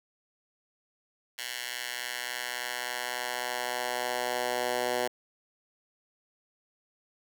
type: tone with high-pass filter sweep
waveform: 10% pulse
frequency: 123.47 Hz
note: B2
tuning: in tune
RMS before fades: -33 dBFS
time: 1.38-5.08 s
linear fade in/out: 10 ms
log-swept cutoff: 2300 to 480 Hz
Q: 1
effects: none